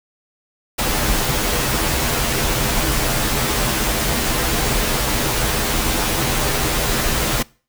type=noise with comb filter; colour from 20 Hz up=pink; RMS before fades=-19 dBFS; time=0.78-7.43 s; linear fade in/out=10 ms; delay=11 ms; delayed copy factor=-0.75; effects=noise-tail reverb RT60 0.4 s tail -24 dB re dry